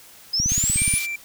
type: linear sweep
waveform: sine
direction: up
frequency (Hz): 5000 to 9956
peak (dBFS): -19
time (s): 0.33-0.99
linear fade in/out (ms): 10
type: click train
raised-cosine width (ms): 5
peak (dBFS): -15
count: 10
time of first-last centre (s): 0.4-0.939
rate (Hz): 16.7
type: high-pass noise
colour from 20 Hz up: pink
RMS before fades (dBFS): -31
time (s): 0.48-1.07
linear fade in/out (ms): 20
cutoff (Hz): 3300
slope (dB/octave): 12
type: tone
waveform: triangle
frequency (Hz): 2349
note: D7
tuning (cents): 0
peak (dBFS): -24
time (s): 0.77-1.16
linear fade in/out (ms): 5
effects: white hiss -47 dBFS RMS until 1.24 s